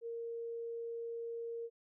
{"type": "tone", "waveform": "sine", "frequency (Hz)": 464.1, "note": "A#4", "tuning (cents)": -8, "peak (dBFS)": -39, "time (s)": [0.01, 1.7], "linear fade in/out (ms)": 50, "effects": []}